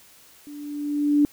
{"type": "tone with level ramp", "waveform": "sine", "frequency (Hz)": 292.3, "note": "D4", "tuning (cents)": -8, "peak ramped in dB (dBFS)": [-37, -13], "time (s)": [0.47, 1.25], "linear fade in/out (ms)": 0, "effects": ["white hiss -52 dBFS RMS until 1.32 s"]}